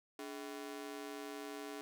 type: ring-modulated tone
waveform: sawtooth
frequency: 355.8 Hz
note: F4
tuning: 32 cents sharp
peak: -37 dBFS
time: 0.19-1.81 s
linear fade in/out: 0 ms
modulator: 66 Hz
effects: none